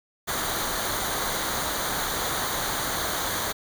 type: noise with comb filter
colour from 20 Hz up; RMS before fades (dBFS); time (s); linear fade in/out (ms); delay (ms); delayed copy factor
pink; -28; 0.27-3.53; 20; 0.38; -0.65
effects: none